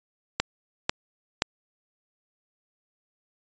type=clicks; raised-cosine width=0.2 ms; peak=-4 dBFS; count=3; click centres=0.4 / 0.895 / 1.421 s; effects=resampled to 16000 Hz